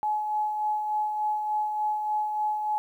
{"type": "tone with tremolo", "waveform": "sine", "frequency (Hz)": 849, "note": "G#5", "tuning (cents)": 38, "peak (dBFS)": -23, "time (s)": [0.03, 2.78], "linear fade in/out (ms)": 0, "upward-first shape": "sine", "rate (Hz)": 3.4, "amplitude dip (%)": 40, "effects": ["10-bit"]}